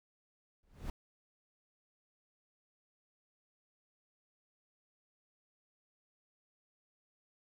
brown noise with exponential growth, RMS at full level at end -36 dBFS, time 0.63-0.9 s, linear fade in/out 2 ms, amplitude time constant 58 ms, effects none

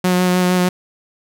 sawtooth tone with vibrato, 181.2 Hz, F#3, 36 cents flat, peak -9 dBFS, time 0.04-0.69 s, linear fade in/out 5 ms, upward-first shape sine, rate 6.5 Hz, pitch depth 15 cents each way, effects none

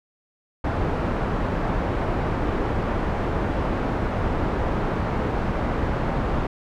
pink low-pass noise, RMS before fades -24 dBFS, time 0.64-6.47 s, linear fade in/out 5 ms, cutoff 1200 Hz, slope 12 dB/octave, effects none

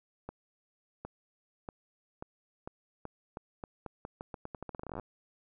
accelerating click train, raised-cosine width 1 ms, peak -26 dBFS, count 28, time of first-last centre 0.29-4.997 s, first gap 760 ms, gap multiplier 0.84, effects none

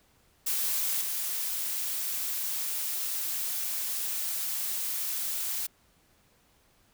blue noise with level steps, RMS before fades -29 / -32 dBFS, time 0.46-5.67 s, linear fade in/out 10 ms, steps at 1.01 s, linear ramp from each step 2 ms, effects pink hiss -65 dBFS RMS until 6.93 s

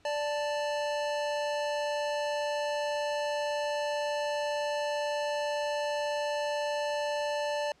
square tone pair together, 587.3 / 880 Hz, D5 / A5, 0 / 0 cents, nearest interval perfect fifth, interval 700 cents, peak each -31 / -36 dBFS, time 0.05-7.72 s, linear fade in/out 2 ms, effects pink hiss -64 dBFS RMS until 7.8 s + low-pass 6000 Hz 12 dB/octave

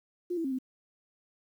sine tone with pitch steps, 353.7 / 329.9 / 267.7 / 258.8 Hz, F4 / E4 / C4 / C4, +22 / +1 / +40 / -19 cents, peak -29 dBFS, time 0.3-0.588 s, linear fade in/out 10 ms, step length 72 ms, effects 10-bit

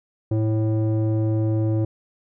square tone with low-pass filter, 109.5 Hz, A2, 8 cents flat, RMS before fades -21 dBFS, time 0.31-1.85 s, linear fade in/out 5 ms, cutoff 440 Hz, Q 2, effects none

